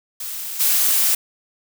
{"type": "noise with level steps", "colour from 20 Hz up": "blue", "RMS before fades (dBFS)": [-29, -17], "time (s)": [0.2, 1.15], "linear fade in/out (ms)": 5, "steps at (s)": 0.59, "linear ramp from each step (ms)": 20, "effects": []}